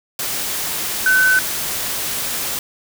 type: tone in noise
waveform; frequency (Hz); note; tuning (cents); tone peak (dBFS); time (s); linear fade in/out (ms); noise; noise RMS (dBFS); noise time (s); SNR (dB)
sine; 1517; F#6; +43; -11; 1.06-1.39; 2; white; -23; 0.19-2.59; +9
effects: none